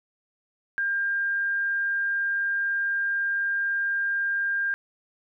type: tone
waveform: sine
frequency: 1601 Hz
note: G6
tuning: 36 cents sharp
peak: -23 dBFS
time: 0.78-4.74 s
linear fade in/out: 0 ms
effects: none